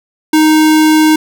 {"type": "tone", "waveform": "square", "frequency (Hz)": 311, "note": "D#4", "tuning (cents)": -1, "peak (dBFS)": -6, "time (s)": [0.33, 1.16], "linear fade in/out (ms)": 5, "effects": []}